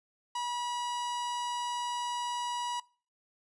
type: tone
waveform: 45% pulse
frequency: 969 Hz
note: B5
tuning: 33 cents flat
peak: -32 dBFS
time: 0.35-2.8 s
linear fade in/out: 5 ms
effects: noise-tail reverb RT60 0.4 s tail -23 dB re dry + resampled to 22050 Hz